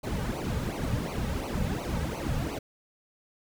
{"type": "noise with flanger", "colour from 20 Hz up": "brown", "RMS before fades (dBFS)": -31, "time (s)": [0.03, 2.59], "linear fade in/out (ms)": 10, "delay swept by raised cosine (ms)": [0.56, 2.96], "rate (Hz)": 2.8, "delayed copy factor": -1, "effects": []}